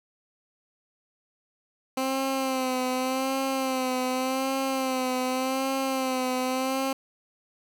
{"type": "tone with vibrato", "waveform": "15% pulse", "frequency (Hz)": 261.3, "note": "C4", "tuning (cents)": -2, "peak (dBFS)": -19, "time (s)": [1.97, 6.93], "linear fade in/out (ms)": 5, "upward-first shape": "sine", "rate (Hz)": 0.86, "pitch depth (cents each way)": 45, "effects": []}